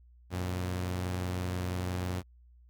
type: tone pair together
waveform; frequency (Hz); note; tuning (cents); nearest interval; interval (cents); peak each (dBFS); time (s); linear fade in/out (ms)
sawtooth; 90.51 / 116.54; F#2 / A#2; -38 / 0; major third; 438; -28 / -38; 0.3-2.23; 50
effects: added 60 Hz sine -55 dBFS peak until 2.69 s